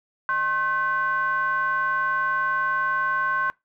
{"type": "ring-modulated tone", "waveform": "triangle", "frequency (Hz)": 230, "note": "A#3", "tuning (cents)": -23, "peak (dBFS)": -16, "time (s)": [0.29, 3.5], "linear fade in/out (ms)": 0, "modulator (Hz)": 1300, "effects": ["noise-tail reverb RT60 0.2 s tail -23 dB re dry"]}